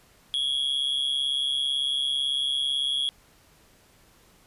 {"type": "tone with amplitude modulation", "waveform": "triangle", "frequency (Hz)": 3322, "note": "G#7", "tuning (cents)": 0, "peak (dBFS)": -19, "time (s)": [0.34, 3.09], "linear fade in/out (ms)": 0, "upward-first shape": "sine", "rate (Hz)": 138, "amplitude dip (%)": 75, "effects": ["pink hiss -58 dBFS RMS until 4.46 s", "resampled to 32000 Hz"]}